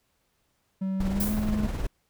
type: tone with pitch glide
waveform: triangle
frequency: 190.9 to 211.8 Hz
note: G3 to G#3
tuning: -46 to +34 cents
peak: -24 dBFS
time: 0.81-1.67 s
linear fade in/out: 10 ms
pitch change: +180 cents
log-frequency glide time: 1.09-1.31 s
type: noise with tremolo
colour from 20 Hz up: brown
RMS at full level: -28 dBFS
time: 1-1.87 s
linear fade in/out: 5 ms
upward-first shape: sine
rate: 19 Hz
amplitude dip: 45%
type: noise with exponential decay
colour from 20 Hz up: violet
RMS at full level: -27 dBFS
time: 1.2-1.61 s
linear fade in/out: 5 ms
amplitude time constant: 87 ms
effects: pink hiss -72 dBFS RMS until 2.09 s